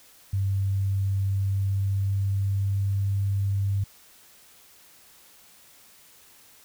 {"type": "tone with pitch glide", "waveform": "sine", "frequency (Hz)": [97.7, 98.89], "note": ["G2", "G2"], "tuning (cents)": [-5, 16], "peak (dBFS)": -22, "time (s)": [0.33, 3.84], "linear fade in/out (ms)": 5, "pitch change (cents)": 21, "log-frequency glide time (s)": [1.21, 3.05], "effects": ["white hiss -54 dBFS RMS until 6.64 s"]}